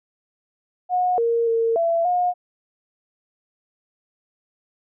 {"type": "tone with pitch steps", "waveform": "sine", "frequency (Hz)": [726, 464.9, 456.9, 671, 717], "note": ["F#5", "A#4", "A#4", "E5", "F5"], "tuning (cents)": [-33, -5, -35, 31, 45], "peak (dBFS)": -17, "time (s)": [0.89, 2.34], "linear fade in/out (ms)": 50, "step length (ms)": 290, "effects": []}